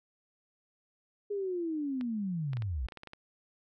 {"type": "linear sweep", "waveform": "sine", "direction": "down", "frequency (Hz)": [415.3, 52], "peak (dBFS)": -31, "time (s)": [1.3, 2.87], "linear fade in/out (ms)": 10}
{"type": "clicks", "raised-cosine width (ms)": 0.3, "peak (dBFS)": -29, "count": 10, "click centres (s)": [2.011, 2.533, 2.57, 2.622, 2.886, 2.922, 2.973, 3.034, 3.073, 3.134]}
{"effects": []}